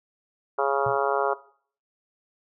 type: harmonic tone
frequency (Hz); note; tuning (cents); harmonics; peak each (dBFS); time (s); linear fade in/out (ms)
138.59; C#3; 0; 3 / 4 / 5 / 6 / 7 / 8 / 9 / 10; -27 / -28 / -29 / -30 / -30 / -31 / -32 / -32; 0.58-1.34; 10
type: tone with exponential decay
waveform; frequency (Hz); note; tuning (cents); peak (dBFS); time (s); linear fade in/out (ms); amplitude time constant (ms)
sine; 124.4; B2; +13; -28; 0.86-1.01; 5; 31
effects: noise-tail reverb RT60 0.5 s tail -18 dB re dry